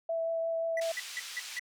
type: tone with vibrato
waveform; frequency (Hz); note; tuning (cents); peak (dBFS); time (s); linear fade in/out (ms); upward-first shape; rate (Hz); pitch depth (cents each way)
sine; 659.3; E5; 0; -29; 0.09-0.92; 5; triangle; 5.7; 10
type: tone bursts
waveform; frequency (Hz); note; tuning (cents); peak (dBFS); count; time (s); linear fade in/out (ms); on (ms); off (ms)
triangle; 1967; B6; -7; -31; 5; 0.77-1.595; 2; 29; 170
type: band-pass noise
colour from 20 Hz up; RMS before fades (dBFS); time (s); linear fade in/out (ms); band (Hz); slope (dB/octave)
pink; -43; 0.81-1.59; 5; 2500 to 7600; 12
effects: none